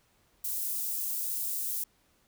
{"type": "high-pass noise", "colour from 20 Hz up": "white", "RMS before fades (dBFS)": -33, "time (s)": [0.44, 1.84], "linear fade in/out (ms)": 5, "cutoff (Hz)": 10000, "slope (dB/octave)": 12, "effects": ["pink hiss -68 dBFS RMS until 2.27 s"]}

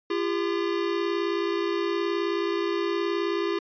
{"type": "tone pair together", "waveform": "square", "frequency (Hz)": [342, 401], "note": ["F4", "G4"], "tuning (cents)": [-36, 39], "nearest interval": "minor third", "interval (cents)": 275, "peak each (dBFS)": -28, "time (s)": [0.1, 3.59], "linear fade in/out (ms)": 5, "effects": ["resampled to 11025 Hz"]}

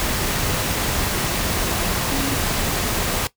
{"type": "tone in noise", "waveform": "sine", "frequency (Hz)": 273.9, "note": "C#4", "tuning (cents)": -21, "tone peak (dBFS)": -24, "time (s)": [2.12, 2.34], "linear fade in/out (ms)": 0, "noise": "pink", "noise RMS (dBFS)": -22, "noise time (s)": [0, 3.27], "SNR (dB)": -5, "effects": ["noise-tail reverb RT60 0.1 s tail -17 dB re dry"]}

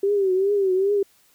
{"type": "tone with vibrato", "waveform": "sine", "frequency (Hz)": 389.4, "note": "G4", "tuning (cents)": -12, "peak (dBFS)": -17, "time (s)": [0.03, 1.03], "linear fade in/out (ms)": 5, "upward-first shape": "triangle", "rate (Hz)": 2.5, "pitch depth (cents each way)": 110, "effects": ["white hiss -59 dBFS RMS until 1.34 s"]}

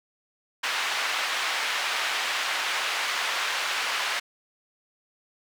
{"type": "band-pass noise", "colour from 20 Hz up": "white", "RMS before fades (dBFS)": -28, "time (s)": [0.63, 4.2], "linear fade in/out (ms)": 10, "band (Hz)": [880, 2900], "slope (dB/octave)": 12, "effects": []}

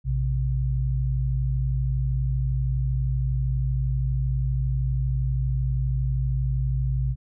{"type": "tone pair together", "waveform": "sine", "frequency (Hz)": [58.11, 130.7], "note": ["A#1", "C3"], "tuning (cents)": [-5, -1], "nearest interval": "octave + major second", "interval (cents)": 1404, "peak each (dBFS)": [-24, -24], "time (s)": [0.04, 7.16], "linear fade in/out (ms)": 50, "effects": []}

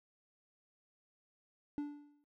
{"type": "tone with exponential decay", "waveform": "triangle", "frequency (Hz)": 291.6, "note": "D4", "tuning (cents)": -12, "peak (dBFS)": -31, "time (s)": [1.78, 2.24], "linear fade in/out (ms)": 0, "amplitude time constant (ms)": 100, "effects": ["noise-tail reverb RT60 0.1 s tail -21 dB re dry"]}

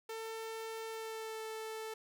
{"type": "tone with pitch glide", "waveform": "sawtooth", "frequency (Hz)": [447.1, 440.4], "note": ["A4", "A4"], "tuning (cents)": [28, 2], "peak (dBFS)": -37, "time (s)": [0.09, 1.94], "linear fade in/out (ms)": 5, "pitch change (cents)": -26, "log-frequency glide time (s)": [0.88, 1.42], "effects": []}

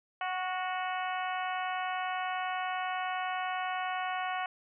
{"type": "harmonic tone with a mistuned harmonic", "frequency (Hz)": 370, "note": "F#4", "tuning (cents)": 0, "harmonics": [2, 3, 4, 5, 6, 7, 8], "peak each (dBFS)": [-34, -38, -40, -42, -44, -45, -46], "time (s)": [0.21, 4.46], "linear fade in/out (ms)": 2, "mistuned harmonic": 4, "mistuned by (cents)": -22, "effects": []}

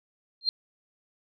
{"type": "tone with exponential growth", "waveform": "sine", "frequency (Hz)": 4186, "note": "C8", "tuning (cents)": 0, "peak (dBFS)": -17, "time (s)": [0.41, 0.49], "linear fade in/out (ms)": 1, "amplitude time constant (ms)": 16, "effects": []}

